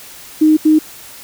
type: tone bursts at uneven times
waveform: sine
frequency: 310 Hz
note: D#4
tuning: 6 cents flat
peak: -6 dBFS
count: 2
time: 0.41-0.57 / 0.65-0.79 s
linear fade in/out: 10 ms
effects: white hiss -36 dBFS RMS until 1.23 s